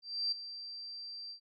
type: tone with ADSR envelope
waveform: sine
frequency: 4699 Hz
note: D8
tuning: in tune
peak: -29 dBFS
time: 0.02-1.4 s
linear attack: 300 ms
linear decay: 8 ms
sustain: -13 dB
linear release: 92 ms
effects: none